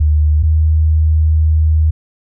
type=tone pair in turn; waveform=sine; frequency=75.8 / 78.29 Hz; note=D#2 / D#2; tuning=-45 / +11 cents; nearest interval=minor second; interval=56 cents; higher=second; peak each=-8 dBFS; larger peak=neither; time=0-0.43 / 0.43-1.91 s; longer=second; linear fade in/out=10 ms; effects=none